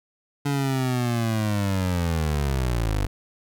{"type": "linear sweep", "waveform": "25% pulse", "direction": "down", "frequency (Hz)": [143.6, 47.4], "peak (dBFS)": -18, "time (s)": [0.45, 3.07], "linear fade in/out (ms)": 10, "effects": []}